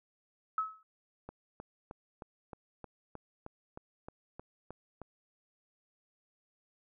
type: tone with exponential decay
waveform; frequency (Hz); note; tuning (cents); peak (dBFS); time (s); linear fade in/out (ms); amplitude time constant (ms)
sine; 1290; E6; -38; -26; 0.58-0.83; 2; 53
type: click train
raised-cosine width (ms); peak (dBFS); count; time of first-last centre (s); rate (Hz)
1; -30; 13; 1.29-5.017; 3.22
effects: none